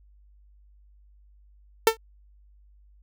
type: tone with exponential decay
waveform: sawtooth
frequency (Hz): 448.4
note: A4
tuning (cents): +33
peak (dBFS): -8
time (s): 1.87-1.97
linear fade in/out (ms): 2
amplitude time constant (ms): 20
effects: added 50 Hz sine -53 dBFS peak until 3.02 s